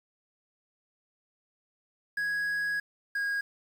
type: tone pair in turn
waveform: triangle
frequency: 1661.2 / 1637.4 Hz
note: G#6 / G#6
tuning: 0 / -25 cents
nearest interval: unison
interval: 25 cents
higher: first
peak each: -26 dBFS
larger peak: neither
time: 2.17-2.8 / 3.15-3.41 s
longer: first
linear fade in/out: 5 ms
effects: 9-bit